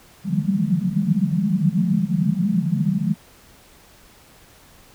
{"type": "band-pass noise", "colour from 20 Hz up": "white", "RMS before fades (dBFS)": -20, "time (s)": [0.24, 3.16], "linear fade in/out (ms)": 50, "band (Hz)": [150, 210], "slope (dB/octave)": 96, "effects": ["pink hiss -50 dBFS RMS until 4.94 s"]}